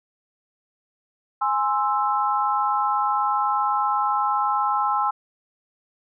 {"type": "chord", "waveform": "sine", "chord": "Ab augmented", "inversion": "none", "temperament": "equal", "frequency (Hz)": [830.6, 1046.5, 1318.5], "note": ["Ab5", "C6", "E6"], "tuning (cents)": [0, 0, 0], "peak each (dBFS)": [-23, -24, -24], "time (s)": [1.41, 5.11], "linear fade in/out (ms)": 10, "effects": []}